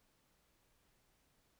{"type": "silence", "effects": ["pink hiss -75 dBFS RMS until 1.59 s"]}